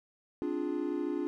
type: chord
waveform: triangle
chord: D half-diminished seventh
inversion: third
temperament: equal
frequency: 261.6 / 293.7 / 349.2 / 415.3 Hz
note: C4 / D4 / F4 / Ab4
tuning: 0 / 0 / 0 / 0 cents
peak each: -38 / -32 / -33 / -38 dBFS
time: 0.42-1.27 s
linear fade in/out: 0 ms
effects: none